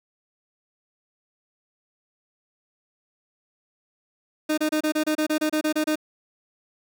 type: tone bursts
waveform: 30% pulse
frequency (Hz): 307.6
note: D#4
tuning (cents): -20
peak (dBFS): -18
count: 13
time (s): 4.49-5.957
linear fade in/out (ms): 10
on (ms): 87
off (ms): 28
effects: none